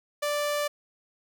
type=tone; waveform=sawtooth; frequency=587 Hz; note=D5; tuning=1 cent flat; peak=-22 dBFS; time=0.22-0.68 s; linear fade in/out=10 ms; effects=none